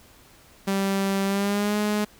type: tone with pitch glide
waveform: sawtooth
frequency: 195.5 to 209.5 Hz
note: G3 to G#3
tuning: -4 to +15 cents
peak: -18 dBFS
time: 0.67-2.05 s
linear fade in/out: 10 ms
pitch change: +119 cents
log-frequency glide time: 1.25-1.77 s
effects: pink hiss -53 dBFS RMS until 2.19 s